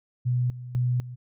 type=tone with tremolo; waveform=sine; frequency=123.8 Hz; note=B2; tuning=5 cents sharp; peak=-21 dBFS; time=0.25-1.16 s; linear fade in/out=20 ms; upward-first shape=square; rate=2 Hz; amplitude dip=80%; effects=none